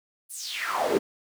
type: noise with high-pass filter sweep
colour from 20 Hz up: brown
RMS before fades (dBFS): -28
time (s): 0.29-0.99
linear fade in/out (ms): 20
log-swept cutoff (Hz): 11000 to 290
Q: 4.6
effects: none